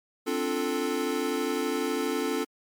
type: chord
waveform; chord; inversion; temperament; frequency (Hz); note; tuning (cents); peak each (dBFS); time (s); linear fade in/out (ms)
square; D minor seventh; third; equal; 261.6 / 293.7 / 349.2 / 440; C4 / D4 / F4 / A4; 0 / 0 / 0 / 0; -33 / -33 / -34 / -31; 0.26-2.45; 20
effects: MP3 96 kbps